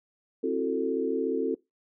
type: chord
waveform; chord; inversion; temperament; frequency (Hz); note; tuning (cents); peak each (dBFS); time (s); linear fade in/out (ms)
sine; F# half-diminished seventh; second; just; 266.4 / 333 / 370 / 444; C4 / E4 / F#4 / A4; +31 / +18 / 0 / +16; -31 / -33 / -31 / -28; 0.43-1.55; 10
effects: noise-tail reverb RT60 0.2 s tail -22 dB re dry